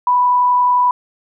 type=tone with frequency modulation; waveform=sine; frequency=987.8 Hz; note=B5; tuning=in tune; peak=-10 dBFS; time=0.07-0.91 s; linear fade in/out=2 ms; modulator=31.3 Hz; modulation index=0.26; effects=none